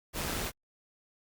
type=noise with amplitude modulation; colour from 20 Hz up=pink; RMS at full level=-32 dBFS; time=0.13-0.52 s; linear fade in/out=50 ms; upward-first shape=sine; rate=170 Hz; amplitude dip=50%; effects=Opus 48 kbps